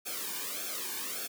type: noise with flanger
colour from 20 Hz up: white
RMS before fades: -37 dBFS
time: 0.05-1.28 s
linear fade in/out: 20 ms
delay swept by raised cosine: 1 to 1.54 ms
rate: 1.7 Hz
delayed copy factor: -0.85
effects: high-pass 200 Hz 12 dB/octave